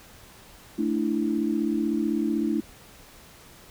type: chord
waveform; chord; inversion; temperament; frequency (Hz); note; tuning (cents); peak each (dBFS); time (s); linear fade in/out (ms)
sine; A suspended fourth; none; equal; 220 / 293.7 / 329.6; A3 / D4 / E4; 0 / 0 / 0; -27; 0.78-2.61; 10
effects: pink hiss -50 dBFS RMS until 3.7 s